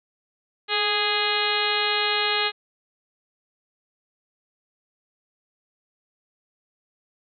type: harmonic tone with a mistuned harmonic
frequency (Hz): 414.6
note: G#4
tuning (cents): -3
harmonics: 1 / 2 / 3 / 4 / 5 / 6 / 7 / 8 / 9 / 10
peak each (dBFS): -30 / -30 / -30 / -30 / -30 / -30 / -30 / -30 / -30 / -30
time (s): 0.68-2.52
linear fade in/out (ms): 50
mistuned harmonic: 1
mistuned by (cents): +35
effects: none